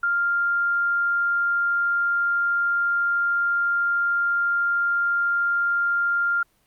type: tone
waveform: sine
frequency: 1396.9 Hz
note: F6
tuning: in tune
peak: -19 dBFS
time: 0.03-6.43 s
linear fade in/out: 5 ms
effects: pink hiss -64 dBFS RMS until 6.66 s + Opus 24 kbps